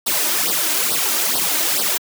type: noise with flanger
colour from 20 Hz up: white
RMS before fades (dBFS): -19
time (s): 0.06-1.98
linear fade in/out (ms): 10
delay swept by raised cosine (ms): 0.21 to 3.31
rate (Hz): 2.3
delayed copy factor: +0.85
effects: high-pass 200 Hz 12 dB/octave